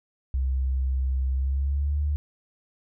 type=tone with pitch glide; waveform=sine; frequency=65.5 to 73.52 Hz; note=C2 to D2; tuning=+2 to +2 cents; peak=-22 dBFS; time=0.34-2.16 s; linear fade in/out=0 ms; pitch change=+200 cents; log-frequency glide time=1.33-2 s; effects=none